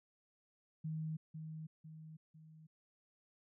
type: tone with echo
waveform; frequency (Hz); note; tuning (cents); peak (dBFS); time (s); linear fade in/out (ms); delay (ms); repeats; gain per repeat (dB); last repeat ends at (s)
sine; 157.6; D#3; +23; -38; 0.84-1.17; 10; 500; 3; -6; 2.67
effects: none